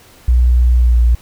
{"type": "tone with pitch glide", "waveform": "sine", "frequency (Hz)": [61, 59.09], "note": ["B1", "A#1"], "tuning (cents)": [-21, 24], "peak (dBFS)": -7, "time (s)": [0.28, 1.15], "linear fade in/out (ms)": 5, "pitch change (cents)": -55, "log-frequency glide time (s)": [0.77, 0.97], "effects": ["pink hiss -44 dBFS RMS until 1.21 s"]}